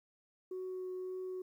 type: tone with vibrato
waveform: sine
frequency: 370 Hz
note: F#4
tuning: in tune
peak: -37 dBFS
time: 0.51-1.42 s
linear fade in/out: 5 ms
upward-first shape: triangle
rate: 1.8 Hz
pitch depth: 9 cents each way
effects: tanh soft clip ceiling -36 dBFS + 12-bit